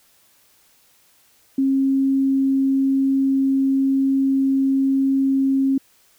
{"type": "tone", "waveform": "sine", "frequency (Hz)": 269.9, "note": "C#4", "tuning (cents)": -46, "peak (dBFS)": -15, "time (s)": [1.58, 5.78], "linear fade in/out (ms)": 5, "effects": ["white hiss -57 dBFS RMS until 6.18 s"]}